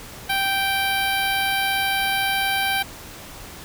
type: tone with notch filter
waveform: 10% pulse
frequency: 782 Hz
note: G5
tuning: 4 cents flat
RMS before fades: -22 dBFS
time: 0.29-2.83 s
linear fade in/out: 10 ms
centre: 6300 Hz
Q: 1
effects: pink hiss -39 dBFS RMS until 3.64 s

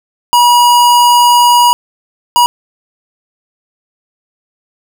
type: tone bursts at uneven times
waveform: square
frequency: 965 Hz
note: B5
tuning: 40 cents flat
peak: -5 dBFS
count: 2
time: 0.33-1.73 / 2.36-2.46 s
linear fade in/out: 0 ms
effects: none

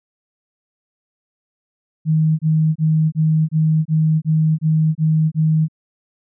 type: tone bursts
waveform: sine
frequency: 157.3 Hz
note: D#3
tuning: 19 cents sharp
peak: -12 dBFS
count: 10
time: 2.05-5.684 s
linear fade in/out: 50 ms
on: 340 ms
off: 26 ms
effects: none

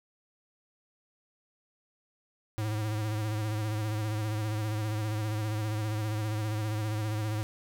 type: tone with vibrato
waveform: square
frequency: 107.4 Hz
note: A2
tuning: 41 cents flat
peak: -30 dBFS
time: 2.58-7.43 s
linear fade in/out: 0 ms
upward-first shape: sine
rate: 15 Hz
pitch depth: 45 cents each way
effects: none

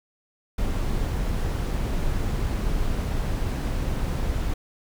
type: noise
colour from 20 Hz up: brown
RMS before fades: -25 dBFS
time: 0.58-4.54 s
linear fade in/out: 5 ms
effects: none

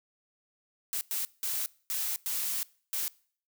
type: noise bursts at uneven times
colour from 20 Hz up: blue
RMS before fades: -32 dBFS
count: 6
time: 0.93-1.01 / 1.11-1.25 / 1.43-1.66 / 1.9-2.16 / 2.26-2.63 / 2.93-3.08 s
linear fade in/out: 0 ms
effects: noise-tail reverb RT60 0.5 s tail -23 dB re dry

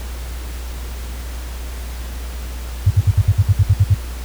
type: tone bursts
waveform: sine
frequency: 98 Hz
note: G2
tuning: in tune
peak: -7 dBFS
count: 11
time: 2.86-3.946 s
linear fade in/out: 10 ms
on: 46 ms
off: 58 ms
effects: added 60 Hz sine -25 dBFS peak until 4.24 s + pink hiss -36 dBFS RMS until 4.24 s

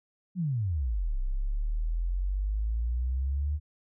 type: exponential two-way sweep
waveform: sine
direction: down then up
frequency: 192.7 to 31.48 to 75.9 Hz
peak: -26 dBFS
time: 0.35-3.6 s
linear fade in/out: 50 ms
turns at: 1.18 s
effects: none

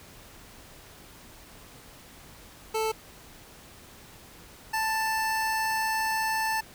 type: tone pair in turn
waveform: 25% pulse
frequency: 440 / 882.8 Hz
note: A4 / A5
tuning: 0 / +5 cents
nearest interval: octave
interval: 1205 cents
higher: second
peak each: -22 dBFS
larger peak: neither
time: 2.74-2.92 / 4.73-6.61 s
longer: second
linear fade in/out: 10 ms
effects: pink hiss -50 dBFS RMS until 6.74 s

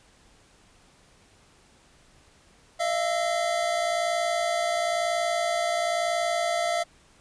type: tone cluster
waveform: square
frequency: 624 / 685 / 1322 Hz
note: D#5 / F5 / E6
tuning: +5 / -34 / +5 cents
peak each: -31 / -26 / -35 dBFS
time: 2.79-6.84 s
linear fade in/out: 20 ms
effects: pink hiss -58 dBFS RMS until 7.2 s + resampled to 22050 Hz

